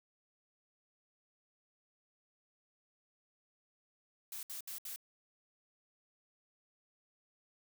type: noise bursts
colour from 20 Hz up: blue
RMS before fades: -44 dBFS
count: 4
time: 4.32-4.961 s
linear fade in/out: 2 ms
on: 110 ms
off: 67 ms
effects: none